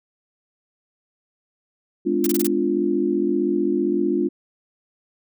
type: chord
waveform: sine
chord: G# diminished seventh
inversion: none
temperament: equal with one note detuned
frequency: 207.7 / 252 / 293.7 / 349.2 Hz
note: G#3 / B3 / D4 / F4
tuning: 0 / +35 / 0 / 0 cents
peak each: -26 / -27 / -23 / -21 dBFS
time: 2.05-4.29 s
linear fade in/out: 20 ms
type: noise bursts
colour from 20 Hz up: blue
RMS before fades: -25 dBFS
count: 5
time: 2.24-2.47 s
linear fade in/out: 2 ms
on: 26 ms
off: 25 ms
effects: none